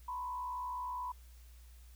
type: tone with frequency modulation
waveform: sine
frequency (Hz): 994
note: B5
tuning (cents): +11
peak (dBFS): -37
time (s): 0.08-1.12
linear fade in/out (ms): 5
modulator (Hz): 64.4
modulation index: 0.57
effects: added 60 Hz sine -53 dBFS peak until 1.95 s + white hiss -66 dBFS RMS until 1.95 s